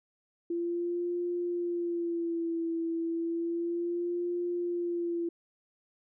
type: tone with vibrato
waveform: sine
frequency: 340.6 Hz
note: F4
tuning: 43 cents flat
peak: -29 dBFS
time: 0.5-5.29 s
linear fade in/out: 5 ms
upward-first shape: sine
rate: 0.32 Hz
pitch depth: 49 cents each way
effects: none